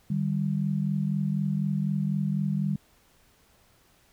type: tone pair together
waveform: sine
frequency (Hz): 151.8 / 195.83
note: D#3 / G3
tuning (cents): -42 / -1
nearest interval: major third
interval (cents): 441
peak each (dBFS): -27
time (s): 0.1-2.76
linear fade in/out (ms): 5
effects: pink hiss -62 dBFS RMS until 4.12 s